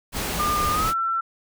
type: noise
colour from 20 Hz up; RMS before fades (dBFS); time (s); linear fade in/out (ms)
pink; -27; 0.12-0.94; 50
type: tone with pitch glide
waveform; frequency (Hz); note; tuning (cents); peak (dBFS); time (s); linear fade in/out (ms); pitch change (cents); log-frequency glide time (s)
sine; 1205 to 1344.8; D6 to E6; +44 to +34; -21; 0.39-1.21; 10; +190; 0.71-0.93
effects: none